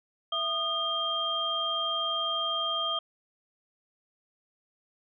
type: tone cluster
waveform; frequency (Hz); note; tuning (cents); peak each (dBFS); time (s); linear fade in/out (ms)
sine; 666 / 1232 / 3194; E5 / D#6 / G7; +18 / -17 / +32; -36 / -32 / -29; 0.32-2.99; 5
effects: none